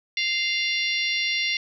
harmonic tone with a mistuned harmonic, 697 Hz, F5, 4 cents flat, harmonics 3 / 4 / 5 / 6 / 7 / 8, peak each -26 / -28 / -30 / -32 / -33 / -34 dBFS, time 0.17-1.57 s, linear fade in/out 2 ms, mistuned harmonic 7, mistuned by -68 cents, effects none

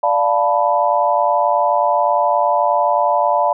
sine chord, B half-diminished seventh, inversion first, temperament equal, 587.3 / 698.5 / 880 / 987.8 Hz, D5 / F5 / A5 / B5, 0 / 0 / 0 / 0 cents, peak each -18 dBFS, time 0.03-3.53 s, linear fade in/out 5 ms, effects none

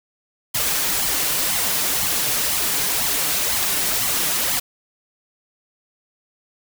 white noise with flanger, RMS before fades -21 dBFS, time 0.54-4.6 s, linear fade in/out 10 ms, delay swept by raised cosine 0.94 to 6.84 ms, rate 2 Hz, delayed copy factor +0.65, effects none

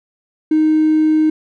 triangle tone with hard clipping, 311.1 Hz, D#4, in tune, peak -10 dBFS, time 0.51-1.3 s, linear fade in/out 5 ms, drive 3 dB, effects none

